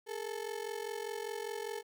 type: ring-modulated tone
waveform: 35% pulse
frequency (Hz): 436.8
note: A4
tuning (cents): -13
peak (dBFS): -33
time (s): 0.06-1.83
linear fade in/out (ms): 50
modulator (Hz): 22.5
effects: 12-bit